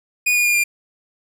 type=tone with pitch steps; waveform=45% pulse; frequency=2463 / 2442 / 2421 / 2400 Hz; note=D#7 / D#7 / D#7 / D7; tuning=-18 / -33 / -48 / +37 cents; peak=-14 dBFS; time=0.26-0.64 s; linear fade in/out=10 ms; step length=95 ms; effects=none